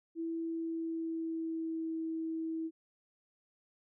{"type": "tone with pitch glide", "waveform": "sine", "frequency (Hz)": [329.6, 323.6], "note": ["E4", "E4"], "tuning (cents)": [0, -32], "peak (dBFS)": -34, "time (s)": [0.15, 2.71], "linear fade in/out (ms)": 50, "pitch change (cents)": -32, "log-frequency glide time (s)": [0.39, 1.97], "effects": []}